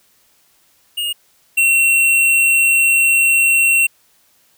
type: tone pair in turn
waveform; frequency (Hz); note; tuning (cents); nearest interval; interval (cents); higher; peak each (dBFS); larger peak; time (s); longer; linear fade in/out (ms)
square; 2849 / 2724; F7 / F7; +34 / -44; minor second; 78; first; -19 / -11; second; 0.97-1.13 / 1.57-3.87; second; 10
effects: white hiss -56 dBFS RMS until 4.57 s